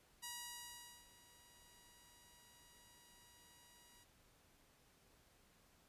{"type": "tone with ADSR envelope", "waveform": "5% pulse", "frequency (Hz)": 961, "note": "B5", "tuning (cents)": -48, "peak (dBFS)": -34, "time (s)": [0.22, 4.05], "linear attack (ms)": 21, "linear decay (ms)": 810, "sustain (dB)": -19, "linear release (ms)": 22, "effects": ["pink hiss -71 dBFS RMS until 5.88 s", "resampled to 32000 Hz"]}